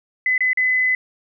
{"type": "tone with dropouts", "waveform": "sine", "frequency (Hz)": 2017, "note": "B6", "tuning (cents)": 36, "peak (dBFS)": -15, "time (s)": [0.26, 0.95], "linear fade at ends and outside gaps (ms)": 2, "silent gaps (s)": [[0.379, 0.406], [0.532, 0.573]], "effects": []}